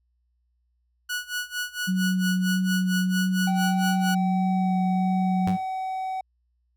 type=tone with tremolo; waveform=sawtooth; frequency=1468 Hz; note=F#6; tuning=14 cents flat; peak=-22 dBFS; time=1.09-4.15 s; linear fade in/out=10 ms; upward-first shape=sine; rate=4.4 Hz; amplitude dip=90%
type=tone with vibrato; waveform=sine; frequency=185 Hz; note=F#3; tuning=in tune; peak=-21 dBFS; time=1.87-5.57 s; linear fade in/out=20 ms; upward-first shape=sine; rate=1.6 Hz; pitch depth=10 cents each way
type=tone with pitch glide; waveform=triangle; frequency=772 to 755.7 Hz; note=G5 to F#5; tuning=-27 to +36 cents; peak=-25 dBFS; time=3.47-6.21 s; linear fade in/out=5 ms; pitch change=-37 cents; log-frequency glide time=3.97-4.79 s
type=tone with exponential decay; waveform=sawtooth; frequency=100 Hz; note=G2; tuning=35 cents sharp; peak=-22 dBFS; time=5.47-5.65 s; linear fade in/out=0 ms; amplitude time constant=38 ms
effects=added 60 Hz sine -67 dBFS peak until 6.76 s